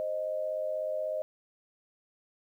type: tone pair together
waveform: sine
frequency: 523.3 / 619.7 Hz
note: C5 / D#5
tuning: 0 / -7 cents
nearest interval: minor third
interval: 293 cents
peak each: -36 / -31 dBFS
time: 0-1.22 s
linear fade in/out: 0 ms
effects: 11-bit